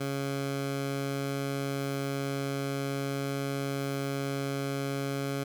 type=tone; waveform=15% pulse; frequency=138.5 Hz; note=C#3; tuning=1 cent flat; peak=-24 dBFS; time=0-5.44 s; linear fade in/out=10 ms; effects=none